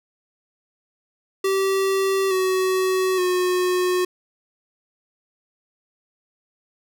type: tone with pitch steps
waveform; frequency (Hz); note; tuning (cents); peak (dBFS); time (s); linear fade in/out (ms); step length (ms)
square; 386.9 / 374.8 / 363.1; G4 / F#4 / F#4; -23 / +22 / -33; -19; 1.44-4.05; 5; 870
effects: none